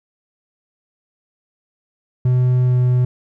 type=tone with pitch glide; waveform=triangle; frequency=125.8 to 125 Hz; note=B2 to B2; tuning=+32 to +21 cents; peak=-10 dBFS; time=2.25-3.05 s; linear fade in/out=5 ms; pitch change=-11 cents; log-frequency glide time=2.65-2.75 s; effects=none